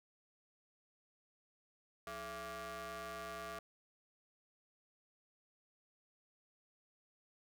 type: ring-modulated tone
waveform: sawtooth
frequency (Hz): 246.8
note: B3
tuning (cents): -1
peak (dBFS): -37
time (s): 2.07-3.59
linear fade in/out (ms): 2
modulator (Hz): 918
effects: 13-bit